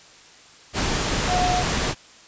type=tone in noise; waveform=sine; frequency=724 Hz; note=F#5; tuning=38 cents flat; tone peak=-20 dBFS; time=1.27-1.64 s; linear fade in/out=50 ms; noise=pink; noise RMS=-23 dBFS; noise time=0.73-1.95 s; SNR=0 dB; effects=white hiss -48 dBFS RMS until 2.27 s + resampled to 16000 Hz